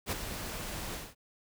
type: noise with ADSR envelope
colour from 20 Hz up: pink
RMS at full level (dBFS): -31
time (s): 0.06-1.15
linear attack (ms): 59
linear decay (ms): 14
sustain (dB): -8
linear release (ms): 210
effects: none